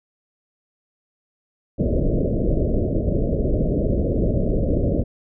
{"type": "low-pass noise", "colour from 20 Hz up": "pink", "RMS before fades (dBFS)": -20, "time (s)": [1.78, 5.04], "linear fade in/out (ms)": 20, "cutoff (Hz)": 630, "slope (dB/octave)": 96, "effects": []}